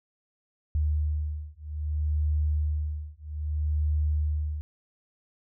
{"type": "beating tone pair", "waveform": "sine", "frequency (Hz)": [75.3, 75.92], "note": ["D2", "D#2"], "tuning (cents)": [44, -42], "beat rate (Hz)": 0.62, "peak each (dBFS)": -28, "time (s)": [0.75, 4.61], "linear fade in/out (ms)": 0, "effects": []}